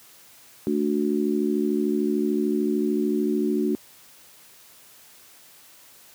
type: chord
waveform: sine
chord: D major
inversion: second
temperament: just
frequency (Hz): 220.2 / 293.7 / 367.1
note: A3 / D4 / F#4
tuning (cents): +2 / 0 / -14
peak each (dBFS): -25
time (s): 0.67-3.75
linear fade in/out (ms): 0
effects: white hiss -51 dBFS RMS until 6.14 s + high-pass 80 Hz 12 dB/octave